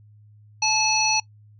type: harmonic tone with a mistuned harmonic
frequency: 866 Hz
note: A5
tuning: 28 cents flat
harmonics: 1 / 3 / 5 / 7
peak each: -24 / -24 / -24 / -24 dBFS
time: 0.62-1.2 s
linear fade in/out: 5 ms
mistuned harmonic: 7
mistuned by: -58 cents
effects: noise-tail reverb RT60 0.1 s tail -22 dB re dry + added 105 Hz sine -48 dBFS peak until 1.59 s